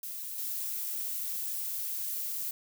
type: noise with level steps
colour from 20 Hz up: violet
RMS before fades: -39 / -35 dBFS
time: 0.03-2.51 s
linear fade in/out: 2 ms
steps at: 0.38 s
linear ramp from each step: 2 ms
effects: none